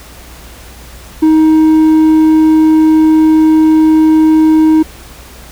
sine tone with hard clipping, 314.4 Hz, D#4, 18 cents sharp, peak -5 dBFS, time 1.22-4.83 s, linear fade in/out 10 ms, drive 3 dB, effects added 60 Hz sine -34 dBFS peak until 5.51 s + pink hiss -35 dBFS RMS until 5.51 s

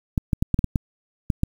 clicks, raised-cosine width 5 ms, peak -7 dBFS, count 9, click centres 0.178 / 0.332 / 0.425 / 0.543 / 0.591 / 0.643 / 0.758 / 1.302 / 1.434 s, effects 7-bit

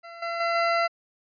20% pulse tone with level steps, 678 Hz, E5, 49 cents sharp, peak -35 / -23 / -18 / -16 dBFS, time 0.03-0.88 s, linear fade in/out 20 ms, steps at 0.22 / 0.4 / 0.55 s, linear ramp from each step 5 ms, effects resampled to 11025 Hz

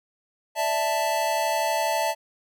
square chord, D suspended second, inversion none, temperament equal, 587.3 / 659.3 / 880 Hz, D5 / E5 / A5, 0 / 0 / 0 cents, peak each -31 / -27 / -26 dBFS, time 0.55-2.15 s, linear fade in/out 50 ms, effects none

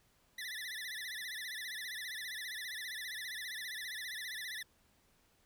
25% pulse tone with vibrato, 1864.7 Hz, A#6, in tune, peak -37 dBFS, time 0.38-4.63 s, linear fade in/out 5 ms, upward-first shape sine, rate 15 Hz, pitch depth 150 cents each way, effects pink hiss -71 dBFS RMS until 5.45 s

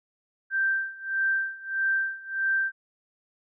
sine tone with tremolo, 1568 Hz, G6, in tune, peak -21 dBFS, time 0.5-2.72 s, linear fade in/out 50 ms, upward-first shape sine, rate 1.6 Hz, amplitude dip 90%, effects none

